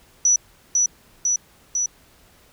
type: tone with echo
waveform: sine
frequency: 5910 Hz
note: F#8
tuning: 3 cents flat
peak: -13 dBFS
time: 0.25-0.36 s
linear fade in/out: 2 ms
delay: 500 ms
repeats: 3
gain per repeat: -2 dB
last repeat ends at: 1.86 s
effects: pink hiss -54 dBFS RMS until 2.52 s